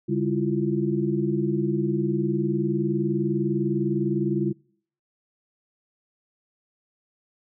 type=tone cluster; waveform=sine; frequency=140.8 / 200.6 / 330.8 / 350.6 Hz; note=C#3 / G3 / E4 / F4; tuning=+27 / +40 / +6 / +7 cents; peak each=-27 dBFS; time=0.08-4.53 s; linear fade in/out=20 ms; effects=noise-tail reverb RT60 0.6 s tail -26 dB re dry